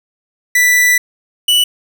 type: tone pair in turn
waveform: 45% pulse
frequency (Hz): 1975.5 / 2960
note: B6 / F#7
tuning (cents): 0 / 0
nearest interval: perfect fifth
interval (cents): 700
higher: second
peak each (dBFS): -8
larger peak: neither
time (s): 0.55-0.98 / 1.48-1.64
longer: first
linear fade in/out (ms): 5
effects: 8-bit